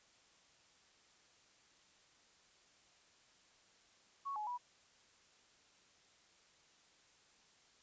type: tone with pitch steps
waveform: sine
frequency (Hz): 1109 / 846 / 978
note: C#6 / G#5 / B5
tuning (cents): 0 / +32 / -17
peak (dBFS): -39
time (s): 4.25-4.58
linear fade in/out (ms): 20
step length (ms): 110
effects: white hiss -68 dBFS RMS until 7.82 s + resampled to 16000 Hz